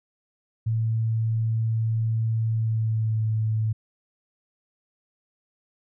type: tone with pitch glide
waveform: sine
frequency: 112.3 to 109.74 Hz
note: A2 to A2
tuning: +36 to -4 cents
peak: -21 dBFS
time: 0.66-3.73 s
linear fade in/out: 10 ms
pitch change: -40 cents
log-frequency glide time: 2.48-3.24 s
effects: none